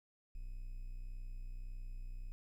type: tone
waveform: triangle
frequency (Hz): 30.87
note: B0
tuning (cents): 0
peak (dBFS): -40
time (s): 0.35-2.32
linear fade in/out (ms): 0
effects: 12-bit